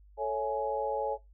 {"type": "chord", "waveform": "sine", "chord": "A major seventh", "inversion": "none", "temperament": "equal with one note detuned", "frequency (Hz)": [440, 554.4, 659.3, 837.8], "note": ["A4", "C#5", "E5", "G#5"], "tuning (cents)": [0, 0, 0, 15], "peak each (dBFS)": [-34, -33, -39, -33], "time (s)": [0.17, 1.18], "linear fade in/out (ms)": 50, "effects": ["noise-tail reverb RT60 0.2 s tail -19 dB re dry", "added 50 Hz sine -54 dBFS peak until 1.33 s"]}